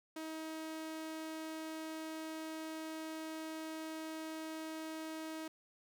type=tone; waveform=sawtooth; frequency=317.4 Hz; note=D#4; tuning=35 cents sharp; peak=-38 dBFS; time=0.16-5.48 s; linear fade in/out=5 ms; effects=none